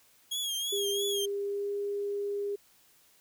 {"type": "tone with vibrato", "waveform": "sawtooth", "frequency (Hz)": 3287, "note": "G#7", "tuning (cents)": -19, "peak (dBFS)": -28, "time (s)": [0.31, 1.26], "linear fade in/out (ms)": 10, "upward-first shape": "triangle", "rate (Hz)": 3, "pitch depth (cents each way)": 80}
{"type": "tone with pitch glide", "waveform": "sine", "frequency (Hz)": [402.1, 405.4], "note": ["G4", "G#4"], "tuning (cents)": [44, -42], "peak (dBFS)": -30, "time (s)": [0.72, 2.56], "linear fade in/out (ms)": 10, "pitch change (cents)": 14, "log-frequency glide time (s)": [1.44, 1.74]}
{"effects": ["white hiss -63 dBFS RMS until 3.2 s"]}